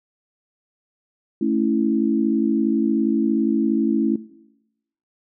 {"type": "chord", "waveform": "sine", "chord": "A major", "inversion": "none", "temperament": "equal", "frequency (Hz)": [220, 277.2, 329.6], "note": ["A3", "C#4", "E4"], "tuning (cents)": [0, 0, 0], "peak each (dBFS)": -22, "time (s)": [1.41, 4.16], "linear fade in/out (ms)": 5, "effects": ["noise-tail reverb RT60 0.9 s tail -18 dB re dry"]}